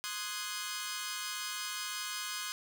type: chord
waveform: 10% pulse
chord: Ab dominant seventh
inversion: first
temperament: equal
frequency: 1046.5 / 1244.5 / 1480 / 1661.2 Hz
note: C6 / Eb6 / Gb6 / Ab6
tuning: 0 / 0 / 0 / 0 cents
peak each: -34 dBFS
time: 0.04-2.52 s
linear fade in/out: 0 ms
effects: none